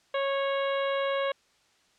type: harmonic tone with a mistuned harmonic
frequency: 550 Hz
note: C#5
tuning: 14 cents flat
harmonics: 1 / 2 / 3 / 4 / 5 / 6 / 7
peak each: -27 / -33 / -37 / -39 / -41 / -43 / -44 dBFS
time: 0.14-1.32 s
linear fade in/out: 5 ms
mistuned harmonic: 5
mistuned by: +34 cents
effects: white hiss -65 dBFS RMS until 1.98 s + low-pass 6000 Hz 12 dB/octave